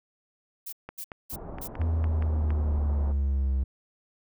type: noise bursts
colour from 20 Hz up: violet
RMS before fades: -37 dBFS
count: 4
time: 0.66-1.678 s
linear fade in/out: 10 ms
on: 67 ms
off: 250 ms
type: clicks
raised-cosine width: 0.5 ms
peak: -23 dBFS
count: 8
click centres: 0.89 / 1.118 / 1.585 / 1.754 / 1.816 / 2.042 / 2.224 / 2.505 s
type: low-pass noise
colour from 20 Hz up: pink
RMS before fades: -40 dBFS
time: 1.31-3.13 s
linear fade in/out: 20 ms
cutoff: 1000 Hz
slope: 24 dB/octave
type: linear sweep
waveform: triangle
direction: down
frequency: 82.4 to 65.6 Hz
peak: -21 dBFS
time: 1.79-3.64 s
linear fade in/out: 10 ms
effects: none